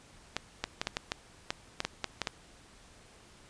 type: clicks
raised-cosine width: 0.2 ms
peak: -13 dBFS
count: 12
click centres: 0.366 / 0.64 / 0.815 / 0.871 / 0.969 / 1.119 / 1.505 / 1.804 / 1.85 / 2.043 / 2.217 / 2.272 s
effects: pink hiss -57 dBFS RMS until 3.49 s + resampled to 22050 Hz